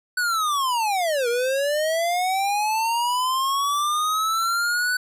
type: linear two-way sweep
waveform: square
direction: down then up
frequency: 1500 to 466.1 to 1500 Hz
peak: -21 dBFS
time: 0.17-4.97 s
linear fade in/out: 5 ms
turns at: 1.28 s
effects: resampled to 32000 Hz